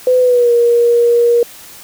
sine tone with pitch glide, 505 to 473.9 Hz, B4 to A#4, +39 to +28 cents, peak -7 dBFS, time 0.07-1.43 s, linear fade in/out 2 ms, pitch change -111 cents, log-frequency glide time 0.2-0.52 s, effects white hiss -36 dBFS RMS until 1.83 s

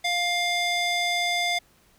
square tone with band-pass filter, 703 Hz, F5, 11 cents sharp, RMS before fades -25 dBFS, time 0.04-1.59 s, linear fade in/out 10 ms, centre 3200 Hz, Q 1, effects pink hiss -60 dBFS RMS until 1.98 s

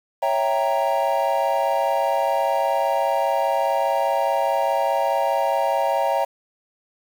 triangle chord, C# diminished seventh, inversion none, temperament equal, 554.4 / 659.3 / 784 / 932.3 Hz, C#5 / E5 / G5 / Bb5, 0 / 0 / 0 / 0 cents, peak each -22 dBFS, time 0.22-6.25 s, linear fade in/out 10 ms, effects 7-bit

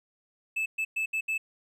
triangle tone bursts at uneven times, 2620 Hz, E7, 11 cents flat, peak -25 dBFS, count 5, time 0.56-0.66 / 0.78-0.85 / 0.96-1.06 / 1.13-1.21 / 1.28-1.38 s, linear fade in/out 10 ms, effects none

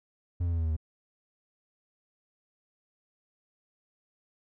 triangle tone with pitch steps, 87.31 / 85.41 / 83.56 / 81.75 / 79.97 / 78.23 Hz, F2 / F2 / E2 / E2 / D#2 / D#2, 0 / -38 / +24 / -14 / +48 / +10 cents, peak -24 dBFS, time 0.4-0.766 s, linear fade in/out 10 ms, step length 61 ms, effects none

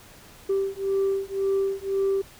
sine beating tone pair, 389.6 / 391.5 Hz, G4 / G4, -11 / -2 cents, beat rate 1.9 Hz, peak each -24 dBFS, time 0.49-2.22 s, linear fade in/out 10 ms, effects tanh soft clip ceiling -18 dBFS + pink hiss -49 dBFS RMS until 2.39 s

